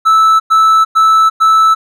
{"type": "tone bursts", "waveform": "triangle", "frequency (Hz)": 1312, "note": "E6", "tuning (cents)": -9, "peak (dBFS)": -3, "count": 4, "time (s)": [0.05, 1.75], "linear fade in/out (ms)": 20, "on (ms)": 350, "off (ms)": 100, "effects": []}